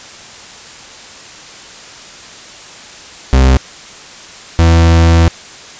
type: tone pair in turn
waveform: 40% pulse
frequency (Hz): 65.41 / 83.13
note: C2 / E2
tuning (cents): 0 / +15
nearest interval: major third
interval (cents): 415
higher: second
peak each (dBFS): -4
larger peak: neither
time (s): 3.33-3.57 / 4.59-5.28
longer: second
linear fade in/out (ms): 0
effects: white hiss -33 dBFS RMS until 5.79 s + resampled to 16000 Hz